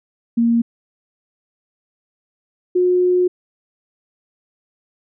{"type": "tone pair in turn", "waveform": "sine", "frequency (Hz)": [233.1, 361.2], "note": ["A#3", "F#4"], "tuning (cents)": [0, -42], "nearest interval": "minor sixth", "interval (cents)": 758, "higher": "second", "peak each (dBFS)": -12, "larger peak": "neither", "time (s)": [[0.37, 0.62], [2.75, 3.28]], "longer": "second", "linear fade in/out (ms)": 10, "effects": []}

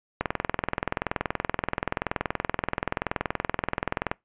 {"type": "click train", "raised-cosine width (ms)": 0.5, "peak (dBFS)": -9, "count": 83, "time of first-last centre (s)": [0.21, 4.115], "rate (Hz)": 21, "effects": ["noise-tail reverb RT60 0.2 s tail -25 dB re dry", "resampled to 8000 Hz"]}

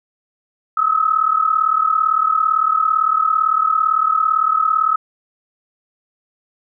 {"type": "tone pair together", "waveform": "sine", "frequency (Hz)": [1264, 1301.8], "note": ["D#6", "E6"], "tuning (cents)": [27, -22], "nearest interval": "minor second", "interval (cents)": 51, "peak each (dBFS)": -16, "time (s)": [0.77, 4.96], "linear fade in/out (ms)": 5, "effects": []}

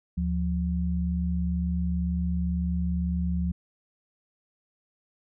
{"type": "tone pair together", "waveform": "sine", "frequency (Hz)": [74.6, 176.66], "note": ["D2", "F3"], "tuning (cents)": [28, 20], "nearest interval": "octave + minor third", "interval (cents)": 1492, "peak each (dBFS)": [-27, -27], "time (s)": [0.17, 3.52], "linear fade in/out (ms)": 10, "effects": []}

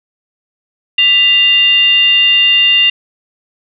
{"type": "tone with frequency modulation", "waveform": "sine", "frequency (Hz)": 2795, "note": "F7", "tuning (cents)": 1, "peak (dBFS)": -6, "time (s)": [0.98, 2.9], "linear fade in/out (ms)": 5, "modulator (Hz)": 809, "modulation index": 0.49, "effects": []}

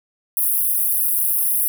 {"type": "high-pass noise", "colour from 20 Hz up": "pink", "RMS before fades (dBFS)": -19, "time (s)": [0.37, 1.68], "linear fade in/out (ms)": 0, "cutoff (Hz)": 10000, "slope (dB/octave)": 96, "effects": []}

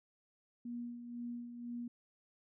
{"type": "tone with tremolo", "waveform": "sine", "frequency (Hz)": 239.3, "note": "A#3", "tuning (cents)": 46, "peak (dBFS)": -39, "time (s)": [0.65, 1.88], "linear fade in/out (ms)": 5, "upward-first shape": "sine", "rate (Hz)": 2, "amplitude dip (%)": 55, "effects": []}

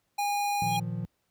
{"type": "tone", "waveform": "square", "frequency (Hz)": 817, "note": "G#5", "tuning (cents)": -29, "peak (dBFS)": -27, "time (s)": [0.18, 0.8], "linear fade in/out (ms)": 10}
{"type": "chord", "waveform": "triangle", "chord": "Bb suspended fourth", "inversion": "none", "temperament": "equal", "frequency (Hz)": [116.54, 155.56, 174.61], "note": ["Bb2", "Eb3", "F3"], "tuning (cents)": [0, 0, 0], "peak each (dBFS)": [-32, -35, -32], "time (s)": [0.62, 1.05], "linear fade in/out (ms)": 0}
{"type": "tone with exponential growth", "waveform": "triangle", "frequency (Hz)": 3248, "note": "G#7", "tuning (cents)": -39, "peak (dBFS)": -30, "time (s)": [0.65, 0.77], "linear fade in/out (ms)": 5, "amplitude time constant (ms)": 26}
{"effects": ["pink hiss -75 dBFS RMS until 1.3 s", "high-pass 60 Hz 12 dB/octave"]}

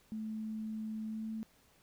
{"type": "tone with pitch glide", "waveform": "sine", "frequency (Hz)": [218.1, 220.6], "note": ["A3", "A3"], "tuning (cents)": [-15, 5], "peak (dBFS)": -37, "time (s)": [0.12, 1.43], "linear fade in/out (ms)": 0, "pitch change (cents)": 20, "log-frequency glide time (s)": [1.06, 1.3], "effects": ["pink hiss -67 dBFS RMS until 1.82 s"]}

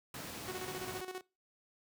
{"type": "noise", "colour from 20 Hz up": "pink", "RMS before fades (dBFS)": -44, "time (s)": [0.14, 1.01], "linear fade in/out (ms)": 2}
{"type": "tone with tremolo", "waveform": "sawtooth", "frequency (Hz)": 370, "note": "F#4", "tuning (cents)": 0, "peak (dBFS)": -35, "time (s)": [0.48, 1.21], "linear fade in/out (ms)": 0, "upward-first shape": "square", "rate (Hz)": 15, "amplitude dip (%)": 65}
{"effects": ["noise-tail reverb RT60 0.3 s tail -24 dB re dry", "high-pass 100 Hz 12 dB/octave"]}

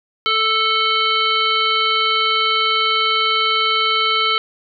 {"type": "harmonic tone", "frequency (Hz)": 440, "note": "A4", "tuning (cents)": 0, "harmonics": [1, 3, 5, 7, 9, 10], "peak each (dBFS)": [-27, -18, -22, -19, -25, -29], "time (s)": [0.26, 4.38], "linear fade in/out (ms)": 0, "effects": []}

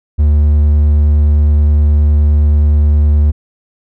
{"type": "tone", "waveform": "triangle", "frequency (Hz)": 74.2, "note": "D2", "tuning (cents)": 18, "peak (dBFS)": -4, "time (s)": [0.18, 3.32], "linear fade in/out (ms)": 20, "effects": []}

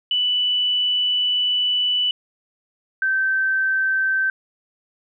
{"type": "tone pair in turn", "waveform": "sine", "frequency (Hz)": [2973, 1550.1], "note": ["F#7", "G6"], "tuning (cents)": [8, -20], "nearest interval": "major seventh", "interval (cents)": 1128, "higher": "first", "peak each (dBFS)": -17, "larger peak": "neither", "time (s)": [[0.11, 2.11], [3.02, 4.3]], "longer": "first", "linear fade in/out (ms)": 2, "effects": []}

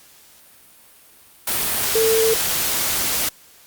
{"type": "tone in noise", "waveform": "sine", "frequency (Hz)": 447, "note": "A4", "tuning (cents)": 27, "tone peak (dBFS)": -15, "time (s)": [1.95, 2.34], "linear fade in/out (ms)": 5, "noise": "white", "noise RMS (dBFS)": -21, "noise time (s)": [1.47, 3.29], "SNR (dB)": 3, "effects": ["white hiss -49 dBFS RMS until 3.66 s", "Opus 48 kbps"]}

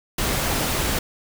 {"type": "noise", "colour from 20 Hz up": "pink", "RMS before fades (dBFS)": -23, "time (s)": [0.18, 0.99], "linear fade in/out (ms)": 5, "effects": []}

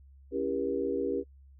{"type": "chord", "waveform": "sine", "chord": "C# diminished seventh", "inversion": "none", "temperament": "just", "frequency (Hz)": [277.2, 332.6, 399.1, 479], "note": ["C#4", "E4", "G4", "Bb4"], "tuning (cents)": [0, 16, 31, 47], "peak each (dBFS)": [-34, -37, -32, -33], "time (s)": [0.31, 1.24], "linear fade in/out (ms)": 50, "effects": ["noise-tail reverb RT60 0.1 s tail -24 dB re dry", "added 68 Hz sine -52 dBFS peak until 1.59 s"]}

